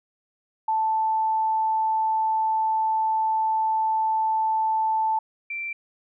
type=tone pair in turn; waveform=sine; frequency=880 / 2349 Hz; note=A5 / D7; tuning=0 / 0 cents; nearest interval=octave + perfect fourth; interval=1700 cents; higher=second; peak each=-20 / -28 dBFS; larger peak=first; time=0.68-5.19 / 5.5-5.73 s; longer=first; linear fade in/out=5 ms; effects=none